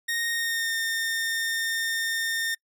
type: tone with pitch glide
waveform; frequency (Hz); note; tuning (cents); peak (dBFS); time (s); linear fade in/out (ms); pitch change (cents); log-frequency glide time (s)
sawtooth; 1857 to 1820.9; A#6 to A#6; -7 to -41; -22; 0.08-2.55; 10; -34; 0.31-0.75
effects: noise-tail reverb RT60 0.1 s tail -26 dB re dry